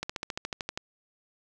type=slowing click train; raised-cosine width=0.2 ms; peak=-15 dBFS; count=11; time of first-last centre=0.03-0.775 s; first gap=65 ms; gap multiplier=1.03; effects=none